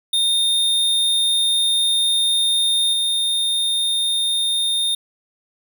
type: tone with level steps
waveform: square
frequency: 3652 Hz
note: A#7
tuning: 36 cents flat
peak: -16 / -18 dBFS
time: 0.13-4.95 s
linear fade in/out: 5 ms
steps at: 2.93 s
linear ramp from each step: 2 ms
effects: none